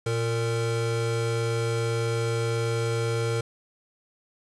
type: tone pair together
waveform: square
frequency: 116.54 / 459.2 Hz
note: A#2 / A#4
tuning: 0 / -26 cents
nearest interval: 2 octaves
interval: 2374 cents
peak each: -27 / -29 dBFS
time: 0.06-3.41 s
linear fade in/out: 5 ms
effects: resampled to 24000 Hz + 8-bit